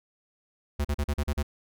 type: tone bursts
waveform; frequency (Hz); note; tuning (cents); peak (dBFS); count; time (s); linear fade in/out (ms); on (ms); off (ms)
square; 73; D2; -10; -25; 7; 0.79-1.429; 10; 57; 40
effects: none